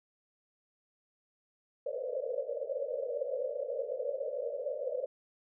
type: band-pass noise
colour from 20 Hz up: pink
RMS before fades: -36 dBFS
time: 1.86-5.06 s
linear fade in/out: 5 ms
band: 480 to 590 Hz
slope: 96 dB/octave
effects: none